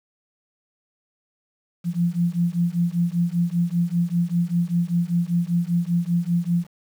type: beating tone pair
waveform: sine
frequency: 170 / 175.1 Hz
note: F3 / F3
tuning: -46 / +5 cents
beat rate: 5.1 Hz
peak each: -22 dBFS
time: 1.84-6.67 s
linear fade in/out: 50 ms
effects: 8-bit